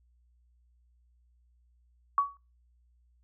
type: tone with exponential decay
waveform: sine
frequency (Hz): 1126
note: C#6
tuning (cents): +27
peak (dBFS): -18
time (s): 2.18-2.37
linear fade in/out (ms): 1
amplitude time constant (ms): 40
effects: noise-tail reverb RT60 0.3 s tail -21 dB re dry + added 60 Hz sine -63 dBFS peak until 3.23 s